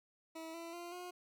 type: tone with pitch steps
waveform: 20% pulse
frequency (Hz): 323.9 / 334.9 / 346.3 / 358.1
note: E4 / E4 / F4 / F4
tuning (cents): -30 / +27 / -15 / +43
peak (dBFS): -40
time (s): 0.35-1.11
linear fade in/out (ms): 10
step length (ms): 190
effects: none